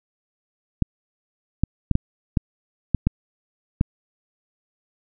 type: clicks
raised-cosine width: 5 ms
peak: -5 dBFS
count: 8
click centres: 0.823 / 1.636 / 1.913 / 1.954 / 2.372 / 2.947 / 3.07 / 3.811 s
effects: none